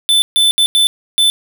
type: tone bursts at uneven times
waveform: square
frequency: 3520 Hz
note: A7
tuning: in tune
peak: -9 dBFS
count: 5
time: 0.09-0.22 / 0.36-0.51 / 0.58-0.66 / 0.75-0.87 / 1.18-1.3 s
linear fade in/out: 0 ms
effects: none